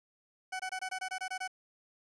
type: tone bursts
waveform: 20% pulse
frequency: 749 Hz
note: F#5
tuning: 21 cents sharp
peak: -30 dBFS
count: 10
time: 0.52-1.478 s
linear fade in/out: 10 ms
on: 76 ms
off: 22 ms
effects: resampled to 22050 Hz + 10-bit